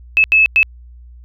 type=tone bursts at uneven times; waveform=sine; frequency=2600 Hz; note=E7; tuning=24 cents flat; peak=-7 dBFS; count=3; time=0.17-0.24 / 0.32-0.46 / 0.56-0.63 s; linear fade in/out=0 ms; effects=added 60 Hz sine -36 dBFS peak until 1.24 s